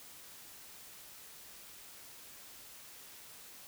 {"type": "silence", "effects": ["white hiss -53 dBFS RMS until 3.67 s"]}